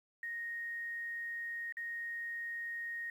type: tone with dropouts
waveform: sine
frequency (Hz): 1864.7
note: A#6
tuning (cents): 0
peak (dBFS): -38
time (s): 0.23-3.1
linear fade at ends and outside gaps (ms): 2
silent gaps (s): 1.724-1.769
effects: 11-bit